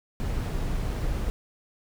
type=noise; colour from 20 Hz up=brown; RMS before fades=-28 dBFS; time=0.2-1.3 s; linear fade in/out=0 ms; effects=none